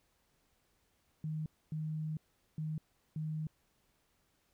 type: tone bursts at uneven times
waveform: sine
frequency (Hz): 155.56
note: D#3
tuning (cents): 0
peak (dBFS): -35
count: 4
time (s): 1.24-1.46 / 1.72-2.17 / 2.58-2.78 / 3.16-3.47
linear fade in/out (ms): 2
effects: pink hiss -75 dBFS RMS until 4.53 s